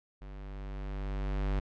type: tone with level ramp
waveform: square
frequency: 49 Hz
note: G1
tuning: in tune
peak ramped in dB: -44 to -28 dBFS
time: 0.21-1.6 s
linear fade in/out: 10 ms
effects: low-pass 3000 Hz 12 dB/octave